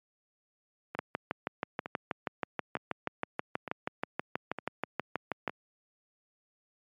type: two click trains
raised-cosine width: 0.5 ms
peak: -15 / -21 dBFS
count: 29 / 6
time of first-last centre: 0.99-5.477 / 0.95-5.495 s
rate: 6.24 / 1.1 Hz
effects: high-pass 150 Hz 12 dB/octave + MP3 96 kbps